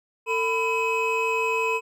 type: tone cluster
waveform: triangle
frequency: 449.3 / 999 / 2549 Hz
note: A4 / B5 / D#7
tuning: +36 / +20 / +41 cents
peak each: -24 dBFS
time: 0.26-1.81 s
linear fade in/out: 50 ms
effects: tanh soft clip ceiling -10 dBFS